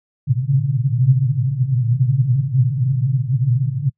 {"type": "band-pass noise", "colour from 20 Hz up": "pink", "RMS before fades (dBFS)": -17, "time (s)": [0.27, 3.9], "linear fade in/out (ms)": 20, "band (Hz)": [120, 140], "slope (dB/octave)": 96, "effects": ["noise-tail reverb RT60 0.1 s tail -26 dB re dry"]}